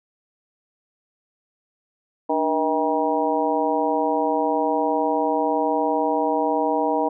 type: harmonic tone with a mistuned harmonic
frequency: 159 Hz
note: D#3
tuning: 38 cents sharp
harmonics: 2 / 3 / 4 / 5 / 6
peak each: -25 / -25 / -25 / -25 / -25 dBFS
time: 2.29-7.09 s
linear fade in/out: 10 ms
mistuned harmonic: 2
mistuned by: -120 cents
effects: none

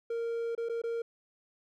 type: tone with dropouts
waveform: triangle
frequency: 463.8 Hz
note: A#4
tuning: 9 cents flat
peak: -29 dBFS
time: 0.1-1.02 s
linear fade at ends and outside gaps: 5 ms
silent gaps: 0.551-0.577 / 0.688-0.695 / 0.818-0.837 s
effects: none

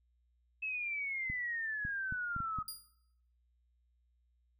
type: exponential sweep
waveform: sine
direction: down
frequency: 2612 to 1254 Hz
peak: -35 dBFS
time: 0.62-2.63 s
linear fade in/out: 10 ms
type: clicks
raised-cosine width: 5 ms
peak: -30 dBFS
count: 6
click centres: 1.3 / 1.851 / 2.124 / 2.364 / 2.404 / 2.587 s
type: tone with exponential decay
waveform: 15% pulse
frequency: 4831 Hz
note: D8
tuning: 48 cents sharp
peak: -31 dBFS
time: 2.68-2.95 s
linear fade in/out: 2 ms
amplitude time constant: 57 ms
effects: noise-tail reverb RT60 0.8 s tail -21 dB re dry + added 60 Hz sine -70 dBFS peak until 4.59 s

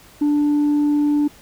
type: tone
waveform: sine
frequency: 293.7 Hz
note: D4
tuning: in tune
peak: -12 dBFS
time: 0.21-1.28 s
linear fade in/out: 10 ms
effects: tanh soft clip ceiling -13 dBFS + pink hiss -47 dBFS RMS until 1.41 s

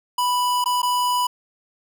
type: tone with dropouts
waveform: square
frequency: 987.8 Hz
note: B5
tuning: in tune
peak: -19 dBFS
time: 0.18-1.27 s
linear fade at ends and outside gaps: 5 ms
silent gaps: 0.642-0.658 / 0.819-0.829 s
effects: none

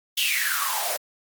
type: noise with high-pass filter sweep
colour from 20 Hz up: white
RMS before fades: -25 dBFS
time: 0.17-0.97 s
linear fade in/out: 10 ms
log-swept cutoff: 3200 to 550 Hz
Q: 8.8
effects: Opus 24 kbps

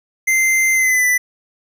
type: tone with pitch glide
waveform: square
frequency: 2080 to 1987.2 Hz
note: C7 to B6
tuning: -11 to +10 cents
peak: -13 dBFS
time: 0.27-1.18 s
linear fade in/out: 10 ms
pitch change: -79 cents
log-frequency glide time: 0.73-1.06 s
effects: none

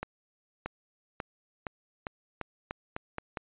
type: accelerating click train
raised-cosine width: 0.5 ms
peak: -19 dBFS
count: 10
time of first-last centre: 0.03-3.372 s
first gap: 630 ms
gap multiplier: 0.86
effects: resampled to 8000 Hz

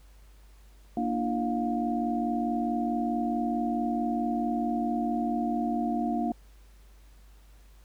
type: tone cluster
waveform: sine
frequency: 234.7 / 294.8 / 339.4 / 708 Hz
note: A#3 / D4 / F4 / F5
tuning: +12 / +7 / -49 / +23 cents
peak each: -29 / -32 / -36 / -31 dBFS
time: 0.97-6.32 s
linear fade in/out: 2 ms
effects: added 50 Hz sine -51 dBFS peak until 7.84 s + pink hiss -63 dBFS RMS until 7.84 s

